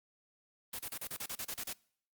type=noise bursts; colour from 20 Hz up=white; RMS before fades=-40 dBFS; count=11; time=0.73-1.73 s; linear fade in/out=5 ms; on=60 ms; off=34 ms; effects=noise-tail reverb RT60 0.6 s tail -24 dB re dry + Opus 32 kbps